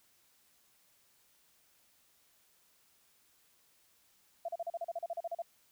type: tone bursts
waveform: sine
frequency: 678 Hz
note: E5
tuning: 49 cents sharp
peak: -34 dBFS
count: 14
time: 4.45-5.421 s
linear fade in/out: 5 ms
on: 35 ms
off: 37 ms
effects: white hiss -69 dBFS RMS until 5.71 s